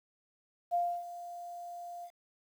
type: tone with ADSR envelope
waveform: sine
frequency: 698.5 Hz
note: F5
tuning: in tune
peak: -26 dBFS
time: 0.71-2.11 s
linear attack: 31 ms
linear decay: 290 ms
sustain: -15 dB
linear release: 68 ms
effects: 10-bit